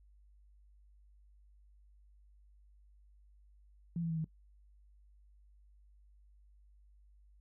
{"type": "tone with pitch steps", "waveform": "sine", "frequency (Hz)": [169.6, 165.73, 161.94, 158.24], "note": ["E3", "E3", "E3", "D#3"], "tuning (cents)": [50, 10, -30, 30], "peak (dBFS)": -33, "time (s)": [3.96, 4.244], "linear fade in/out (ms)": 2, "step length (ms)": 71, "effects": ["noise-tail reverb RT60 0.1 s tail -20 dB re dry", "added 50 Hz sine -60 dBFS peak until 7.4 s"]}